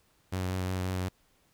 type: tone with vibrato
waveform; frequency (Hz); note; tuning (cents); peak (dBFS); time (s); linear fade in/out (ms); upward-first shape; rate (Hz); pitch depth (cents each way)
sawtooth; 92.5; F#2; 0; -26; 0.32-1.09; 10; triangle; 5.5; 25
effects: pink hiss -68 dBFS RMS until 1.53 s